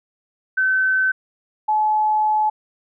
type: tone pair in turn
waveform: sine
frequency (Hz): 1529 / 856.5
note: G6 / A5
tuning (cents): -44 / -47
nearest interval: minor seventh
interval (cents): 1003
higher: first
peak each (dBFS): -15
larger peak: neither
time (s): 0.57-1.12 / 1.68-2.5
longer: second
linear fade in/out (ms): 10
effects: none